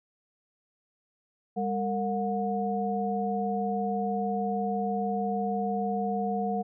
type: tone cluster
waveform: sine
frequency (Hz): 201.3 / 458.9 / 725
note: G3 / A#4 / F#5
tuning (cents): +46 / -27 / -35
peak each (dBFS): -30 / -33 / -30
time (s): 1.56-6.63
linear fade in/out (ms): 20
effects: none